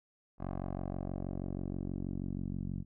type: tone with low-pass filter sweep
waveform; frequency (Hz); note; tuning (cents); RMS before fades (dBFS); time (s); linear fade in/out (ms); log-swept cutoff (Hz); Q
10% pulse; 46.26; F#1; 0; -38; 0.38-2.85; 50; 970 to 190; 1.4
effects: none